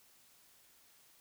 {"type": "silence", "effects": ["white hiss -65 dBFS RMS until 1.2 s"]}